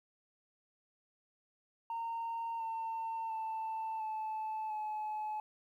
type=tone with pitch steps; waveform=sine; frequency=919 / 902.7 / 886.7 / 870.9 / 855.5 Hz; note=A#5 / A5 / A5 / A5 / A5; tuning=-25 / +44 / +13 / -18 / -49 cents; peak=-34 dBFS; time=1.9-5.4 s; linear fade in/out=2 ms; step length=700 ms; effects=tanh soft clip ceiling -34 dBFS + 12-bit

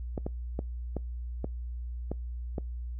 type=clicks; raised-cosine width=2 ms; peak=-19 dBFS; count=7; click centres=0.178 / 0.265 / 0.591 / 0.967 / 1.444 / 2.116 / 2.582 s; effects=noise-tail reverb RT60 0.2 s tail -25 dB re dry + added 60 Hz sine -34 dBFS peak until 2.99 s

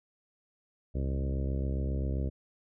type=harmonic tone with a mistuned harmonic; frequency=67.5 Hz; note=C#2; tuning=45 cents flat; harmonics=1 / 2 / 3 / 4 / 5 / 6 / 7 / 8 / 9; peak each=-30 / -36 / -40 / -42 / -44 / -46 / -47 / -48 / -49 dBFS; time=0.94-2.3 s; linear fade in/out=20 ms; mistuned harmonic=1; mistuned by=+40 cents; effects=none

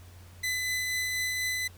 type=tone with tremolo; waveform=sawtooth; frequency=2009 Hz; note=B6; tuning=29 cents sharp; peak=-24 dBFS; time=0.43-1.68 s; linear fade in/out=10 ms; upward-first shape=triangle; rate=4.1 Hz; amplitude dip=25%; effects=added 89 Hz sine -48 dBFS peak until 1.77 s + pink hiss -56 dBFS RMS until 1.77 s

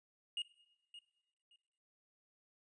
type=tone with echo; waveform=triangle; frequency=2860 Hz; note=F7; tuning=41 cents sharp; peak=-35 dBFS; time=0.37-0.42 s; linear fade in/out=2 ms; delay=570 ms; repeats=2; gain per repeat=-14 dB; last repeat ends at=1.56 s; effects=noise-tail reverb RT60 0.9 s tail -18 dB re dry + resampled to 22050 Hz

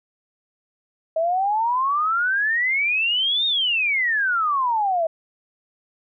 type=exponential two-way sweep; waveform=sine; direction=up then down; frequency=634 to 3733 to 634 Hz; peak=-18 dBFS; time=1.16-5.07 s; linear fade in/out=5 ms; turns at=3.46 s; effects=none

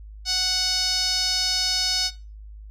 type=tone with band-pass filter; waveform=sawtooth; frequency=740 Hz; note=F#5; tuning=in tune; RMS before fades=-23 dBFS; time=0.25-2.11 s; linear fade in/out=50 ms; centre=4900 Hz; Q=5.7; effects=noise-tail reverb RT60 0.3 s tail -18 dB re dry + added 52 Hz sine -38 dBFS peak until 2.7 s

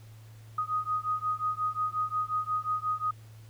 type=beating tone pair; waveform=sine; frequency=1244.5 / 1250.1 Hz; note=D#6 / D#6; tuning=0 / +8 cents; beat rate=5.6 Hz; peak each=-31 dBFS; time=0.58-3.11 s; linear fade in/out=5 ms; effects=added 110 Hz sine -47 dBFS peak until 3.49 s + pink hiss -60 dBFS RMS until 3.49 s

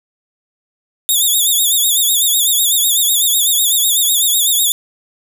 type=tone with vibrato; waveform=5% pulse; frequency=3561 Hz; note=A7; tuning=20 cents sharp; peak=-4 dBFS; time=1.09-4.72 s; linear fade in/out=0 ms; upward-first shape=sine; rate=8 Hz; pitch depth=110 cents each way; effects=none

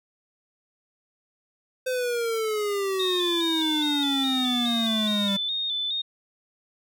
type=exponential sweep; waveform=square; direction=down; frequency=516 to 196 Hz; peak=-25 dBFS; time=1.86-5.37 s; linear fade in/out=10 ms
type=tone with vibrato; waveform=sine; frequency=3604 Hz; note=A7; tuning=41 cents sharp; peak=-25 dBFS; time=2.99-6.02 s; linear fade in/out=10 ms; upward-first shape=square; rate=2.4 Hz; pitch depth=45 cents each way
effects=none

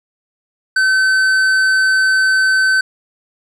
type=tone with tanh clipping; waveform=triangle; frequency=1530 Hz; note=G6; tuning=42 cents flat; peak=-12 dBFS; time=0.76-2.81 s; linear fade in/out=5 ms; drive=14 dB; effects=none

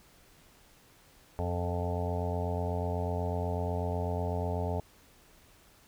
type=harmonic tone with a mistuned harmonic; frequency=88.1 Hz; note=F2; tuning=16 cents sharp; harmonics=1 / 2 / 3 / 5 / 6 / 7 / 8 / 9 / 10; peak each=-32 / -39 / -42 / -38 / -45 / -39 / -42 / -43 / -43 dBFS; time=1.39-4.8 s; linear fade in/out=0 ms; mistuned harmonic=5; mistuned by=-20 cents; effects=pink hiss -60 dBFS RMS until 5.87 s

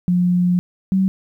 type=tone pair in turn; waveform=sine; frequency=178.2 / 190.44 Hz; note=F3 / G3; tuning=+35 / -50 cents; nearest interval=minor second; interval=115 cents; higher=second; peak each=-13 dBFS; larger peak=neither; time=0.08-0.59 / 0.92-1.08 s; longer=first; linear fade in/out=0 ms; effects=9-bit

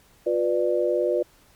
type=chord; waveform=sine; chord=B diminished; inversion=second; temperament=just; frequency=355.6 / 493.9 / 592.7 Hz; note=F4 / B4 / D5; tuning=+31 / 0 / +16 cents; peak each=-24 dBFS; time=0.26-1.23 s; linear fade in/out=10 ms; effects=pink hiss -57 dBFS RMS until 1.55 s + MP3 96 kbps

